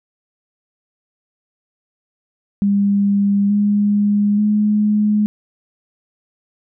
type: tone with pitch steps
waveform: sine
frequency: 200.8 / 205.4 / 210.1 Hz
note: G3 / G#3 / G#3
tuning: +42 / -19 / +20 cents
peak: -12 dBFS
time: 2.62-5.26 s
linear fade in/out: 0 ms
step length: 880 ms
effects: none